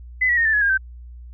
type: tone with pitch steps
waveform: sine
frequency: 2016 / 1929.4 / 1846.5 / 1767.2 / 1691.3 / 1618.7 / 1549.2 Hz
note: B6 / B6 / A#6 / A6 / G#6 / G#6 / G6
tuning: +35 / -41 / -17 / +7 / +31 / -45 / -21 cents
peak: -15 dBFS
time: 0.21-0.777 s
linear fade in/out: 10 ms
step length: 81 ms
effects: added 60 Hz sine -36 dBFS peak until 1.33 s